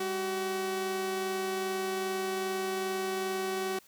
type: tone pair together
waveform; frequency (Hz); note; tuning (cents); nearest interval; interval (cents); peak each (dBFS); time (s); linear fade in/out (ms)
sawtooth; 200 / 377.5; G3 / F#4; +35 / +35; major seventh; 1100; -37 / -27; 0-3.79; 5
effects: white hiss -60 dBFS RMS until 3.87 s